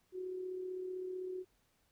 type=tone with amplitude modulation; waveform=sine; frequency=369.5 Hz; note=F#4; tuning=2 cents flat; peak=-37 dBFS; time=0.12-1.45 s; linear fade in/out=50 ms; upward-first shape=sine; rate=35.7 Hz; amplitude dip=40%; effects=pink hiss -75 dBFS RMS until 1.91 s